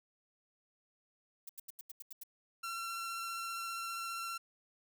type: noise bursts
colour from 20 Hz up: violet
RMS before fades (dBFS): -46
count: 8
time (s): 1.47-2.235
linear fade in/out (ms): 5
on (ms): 23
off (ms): 83
type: tone with vibrato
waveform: sawtooth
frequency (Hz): 1359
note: F6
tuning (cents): -48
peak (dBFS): -35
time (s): 2.63-4.38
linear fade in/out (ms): 10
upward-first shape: sine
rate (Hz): 15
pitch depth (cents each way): 10
effects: none